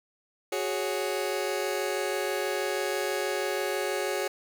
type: chord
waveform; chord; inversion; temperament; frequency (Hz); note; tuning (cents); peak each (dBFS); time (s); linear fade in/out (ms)
sawtooth; F# suspended second; none; just; 370 / 416.2 / 555; F#4 / G#4 / C#5; 0 / +4 / +2; -28; 0.52-4.28; 5
effects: none